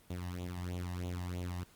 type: tone with flanger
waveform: sawtooth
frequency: 89.2 Hz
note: F2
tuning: 37 cents sharp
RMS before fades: -39 dBFS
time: 0.1-1.64 s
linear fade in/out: 5 ms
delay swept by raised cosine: 0.29 to 1.09 ms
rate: 3.1 Hz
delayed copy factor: +0.8
effects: pink hiss -63 dBFS RMS until 1.75 s + Opus 24 kbps